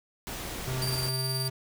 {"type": "noise", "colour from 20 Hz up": "pink", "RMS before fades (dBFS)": -37, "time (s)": [0.27, 1.09], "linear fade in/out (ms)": 0}
{"type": "tone with pitch glide", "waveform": "square", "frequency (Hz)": [129.4, 131.05], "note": ["C3", "C3"], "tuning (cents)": [-19, 3], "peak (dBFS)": -31, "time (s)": [0.67, 1.5], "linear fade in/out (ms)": 10, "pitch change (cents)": 22, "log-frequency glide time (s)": [0.87, 1.29]}
{"type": "tone with tremolo", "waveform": "sawtooth", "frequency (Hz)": 4699, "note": "D8", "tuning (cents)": 0, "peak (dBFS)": -27, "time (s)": [0.82, 1.48], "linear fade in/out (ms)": 0, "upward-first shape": "square", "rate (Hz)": 19, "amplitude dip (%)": 40}
{"effects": []}